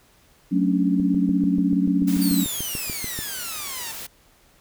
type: chord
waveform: sine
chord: D major seventh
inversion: first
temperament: equal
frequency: 185 / 220 / 277.2 / 293.7 Hz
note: F#3 / A3 / C#4 / D4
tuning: 0 / 0 / 0 / 0 cents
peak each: -21 / -26 / -21 / -27 dBFS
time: 0.51-2.45 s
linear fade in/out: 20 ms
type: click train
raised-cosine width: 3 ms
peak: -19 dBFS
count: 16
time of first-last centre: 1-3.19 s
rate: 6.85 Hz
type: noise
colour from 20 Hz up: white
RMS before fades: -35 dBFS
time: 2.07-4.07 s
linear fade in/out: 10 ms
type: exponential sweep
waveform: 5% pulse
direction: down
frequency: 4700 to 880 Hz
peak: -20 dBFS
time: 2.21-3.92 s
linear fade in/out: 10 ms
effects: pink hiss -57 dBFS RMS until 4.6 s